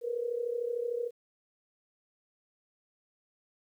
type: tone with amplitude modulation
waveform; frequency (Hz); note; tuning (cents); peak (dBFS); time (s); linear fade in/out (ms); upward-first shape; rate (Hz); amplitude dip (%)
sine; 476.6; A#4; +38; -27; 0.01-1.11; 50; sine; 33.3; 75
effects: 11-bit